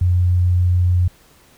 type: tone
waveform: sine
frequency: 89.3 Hz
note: F2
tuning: 39 cents sharp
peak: -12 dBFS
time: 0.01-1.08 s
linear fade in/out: 5 ms
effects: pink hiss -51 dBFS RMS until 1.57 s

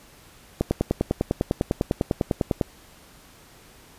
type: click train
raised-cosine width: 2 ms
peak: -7 dBFS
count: 21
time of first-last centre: 0.61-2.612 s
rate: 9.99 Hz
effects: pink hiss -51 dBFS RMS until 3.98 s + resampled to 32000 Hz

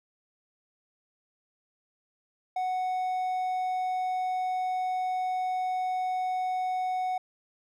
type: tone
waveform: triangle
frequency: 740 Hz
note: F#5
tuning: in tune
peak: -25 dBFS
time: 2.56-7.18 s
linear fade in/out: 5 ms
effects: none

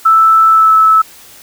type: tone with pitch glide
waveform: sine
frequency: 1318.5 to 1304.9 Hz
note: E6 to E6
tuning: 0 to -18 cents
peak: -4 dBFS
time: 0.05-1.02 s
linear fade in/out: 10 ms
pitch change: -18 cents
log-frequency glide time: 0.49-0.74 s
effects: white hiss -38 dBFS RMS until 1.42 s

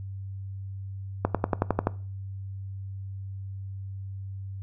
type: accelerating click train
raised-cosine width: 1 ms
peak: -8 dBFS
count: 8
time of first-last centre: 1.25-1.871 s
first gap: 97 ms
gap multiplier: 0.97
effects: noise-tail reverb RT60 0.4 s tail -19 dB re dry + added 97 Hz sine -34 dBFS peak until 4.62 s

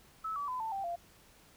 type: tone with pitch steps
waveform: sine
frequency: 1302 / 1146.6 / 1009.8 / 889.3 / 783.2 / 689.7 Hz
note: E6 / D6 / B5 / A5 / G5 / F5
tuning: -22 / -42 / +38 / +18 / -2 / -22 cents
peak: -34 dBFS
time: 0.24-0.96 s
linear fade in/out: 10 ms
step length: 120 ms
effects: pink hiss -61 dBFS RMS until 1.56 s

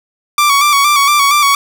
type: tone with vibrato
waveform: sawtooth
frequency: 1149 Hz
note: D6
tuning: 38 cents flat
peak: -4 dBFS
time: 0.38-1.55 s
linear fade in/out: 2 ms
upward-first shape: square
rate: 4.3 Hz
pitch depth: 45 cents each way
effects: none

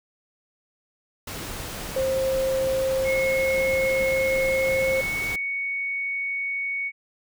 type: noise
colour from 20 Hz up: pink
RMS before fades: -34 dBFS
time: 1.27-5.36 s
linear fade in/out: 5 ms
type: tone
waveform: sine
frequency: 529 Hz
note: C5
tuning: 19 cents sharp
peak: -21 dBFS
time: 1.96-5.01 s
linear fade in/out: 5 ms
type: tone with pitch glide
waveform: sine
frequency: 2176 to 2227 Hz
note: C#7 to C#7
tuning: -33 to +7 cents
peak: -25 dBFS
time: 3.04-6.92 s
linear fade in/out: 50 ms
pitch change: +40 cents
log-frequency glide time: 4.62-5.3 s
effects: none

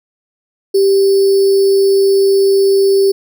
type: tone with sample-and-hold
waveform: sine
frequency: 392 Hz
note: G4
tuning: in tune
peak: -7 dBFS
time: 0.74-3.12 s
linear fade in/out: 10 ms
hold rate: 4900 Hz
effects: none

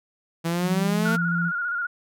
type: exponential sweep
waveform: sawtooth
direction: up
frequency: 164.3 to 229.6 Hz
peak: -19 dBFS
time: 0.44-1.17 s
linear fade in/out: 20 ms
type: tone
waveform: sine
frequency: 171.4 Hz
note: F3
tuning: 32 cents flat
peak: -23 dBFS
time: 0.62-1.52 s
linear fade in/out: 50 ms
type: tone with vibrato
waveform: sine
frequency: 1426 Hz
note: F6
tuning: 36 cents sharp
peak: -24 dBFS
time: 1.05-1.87 s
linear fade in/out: 10 ms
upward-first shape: square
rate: 15 Hz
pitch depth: 39 cents each way
effects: none

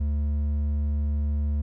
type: tone with hard clipping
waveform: sine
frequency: 73.42 Hz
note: D2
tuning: in tune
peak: -24 dBFS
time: 0-1.62 s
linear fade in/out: 10 ms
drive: 5 dB
effects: none

